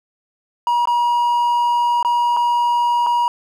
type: tone with dropouts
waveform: triangle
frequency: 957 Hz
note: A#5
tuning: 45 cents sharp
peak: -12 dBFS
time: 0.67-3.28 s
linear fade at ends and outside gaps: 1 ms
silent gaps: 0.855-0.873 / 2.028-2.048 / 2.366-2.37 / 3.064-3.068 s
effects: none